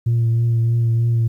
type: tone with vibrato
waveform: sine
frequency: 116.1 Hz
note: A#2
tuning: 7 cents flat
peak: -12 dBFS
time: 0.06-1.28 s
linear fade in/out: 10 ms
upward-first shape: triangle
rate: 3.2 Hz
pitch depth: 26 cents each way
effects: tanh soft clip ceiling -12 dBFS + 9-bit